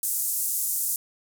white band-pass noise, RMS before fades -27 dBFS, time 0.03-0.96 s, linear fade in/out 2 ms, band 7400 to 15000 Hz, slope 24 dB/octave, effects none

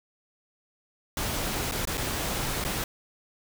pink noise with dropouts, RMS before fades -30 dBFS, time 1.17-2.84 s, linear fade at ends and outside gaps 2 ms, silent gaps 1.713-1.72 / 1.853-1.873 / 1.973-1.977 / 2.641-2.648 s, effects none

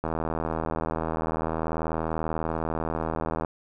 click train, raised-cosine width 1 ms, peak -14 dBFS, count 275, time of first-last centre 0.04-3.448 s, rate 80.4 Hz, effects none

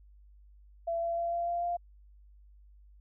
sine tone with pitch steps, 673 / 677.7 / 682.4 / 687.1 / 691.9 / 696.7 Hz, E5 / E5 / F5 / F5 / F5 / F5, +36 / +48 / -40 / -28 / -16 / -4 cents, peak -29 dBFS, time 0.87-1.77 s, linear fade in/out 10 ms, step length 150 ms, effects added 50 Hz sine -54 dBFS peak until 3 s

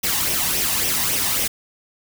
white noise with flanger, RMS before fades -21 dBFS, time 0.03-1.48 s, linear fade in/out 10 ms, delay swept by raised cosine 0.34 to 1.1 ms, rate 3.6 Hz, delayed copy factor +0.55, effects none

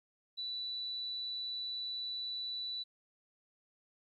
sine tone, 3962 Hz, B7, 5 cents sharp, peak -37 dBFS, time 0.37-2.84 s, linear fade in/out 20 ms, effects 13-bit

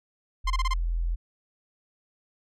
sine tone, 42.15 Hz, E1, 39 cents sharp, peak -24 dBFS, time 0.44-1.16 s, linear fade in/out 20 ms
sawtooth tone bursts, 1046.5 Hz, C6, in tune, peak -22 dBFS, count 5, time 0.47-0.738 s, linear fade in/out 5 ms, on 32 ms, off 27 ms
effects low-pass 6000 Hz 12 dB/octave

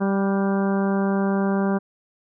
harmonic tone with a mistuned harmonic, 196 Hz, G3, in tune, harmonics 1 / 2 / 3 / 4 / 5 / 6 / 7 / 8, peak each -20 / -26 / -30 / -32 / -34 / -36 / -37 / -38 dBFS, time 0-1.79 s, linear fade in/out 20 ms, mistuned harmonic 7, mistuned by +48 cents, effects none

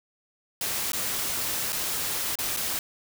white noise with dropouts, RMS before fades -29 dBFS, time 0.61-2.79 s, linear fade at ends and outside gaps 2 ms, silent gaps 0.92-0.932 / 1.723-1.728 / 2.355-2.387 / 2.565-2.57 s, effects none

